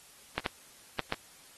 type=clicks; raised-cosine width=0.3 ms; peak=-13 dBFS; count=4; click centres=0.38 / 0.462 / 0.993 / 1.124 s; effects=white hiss -56 dBFS RMS until 1.57 s + AAC 32 kbps